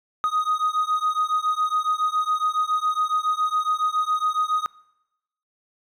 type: beating tone pair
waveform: triangle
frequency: 1244.5 / 1251.7 Hz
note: D#6 / D#6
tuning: 0 / +10 cents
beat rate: 7.2 Hz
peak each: -21 dBFS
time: 0.24-4.66 s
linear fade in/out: 0 ms
effects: noise-tail reverb RT60 0.9 s tail -23 dB re dry + tanh soft clip ceiling -12 dBFS